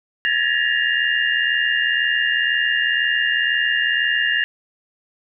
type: tone cluster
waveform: sine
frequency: 1682 / 1764 / 1890 / 2808 Hz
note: G#6 / A6 / A#6 / F7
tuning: +22 / +4 / +23 / +9 cents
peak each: -22 dBFS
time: 0.25-4.44 s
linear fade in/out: 0 ms
effects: none